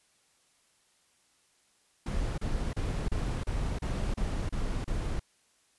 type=noise bursts; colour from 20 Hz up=brown; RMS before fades=-31 dBFS; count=9; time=2.06-5.196 s; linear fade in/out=5 ms; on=320 ms; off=32 ms; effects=white hiss -68 dBFS RMS until 5.78 s + resampled to 24000 Hz